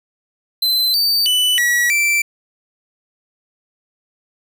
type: tone with pitch steps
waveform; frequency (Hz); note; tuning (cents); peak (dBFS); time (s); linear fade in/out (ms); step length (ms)
45% pulse; 4057 / 4603 / 2985 / 1927 / 2340; B7 / D8 / F#7 / B6 / D7; +46 / -36 / +15 / -43 / -7; -13; 0.62-2.22; 5; 320
effects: none